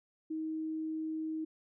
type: tone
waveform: sine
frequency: 316 Hz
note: D#4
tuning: 27 cents sharp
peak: -34 dBFS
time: 0.3-1.45 s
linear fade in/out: 10 ms
effects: none